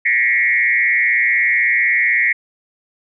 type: tone with frequency modulation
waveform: sine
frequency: 2033 Hz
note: B6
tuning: 50 cents sharp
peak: -12 dBFS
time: 0.05-2.33 s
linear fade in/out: 10 ms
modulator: 116 Hz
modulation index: 1.8
effects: none